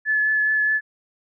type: tone with vibrato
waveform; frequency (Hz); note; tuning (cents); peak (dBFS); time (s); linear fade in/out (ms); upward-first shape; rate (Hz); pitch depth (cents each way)
sine; 1723; A6; -37; -17; 0.05-0.81; 50; triangle; 4.8; 14
effects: none